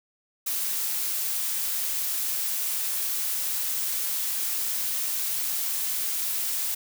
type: noise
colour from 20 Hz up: blue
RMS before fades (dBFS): -28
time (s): 0.46-6.75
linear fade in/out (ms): 10
effects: none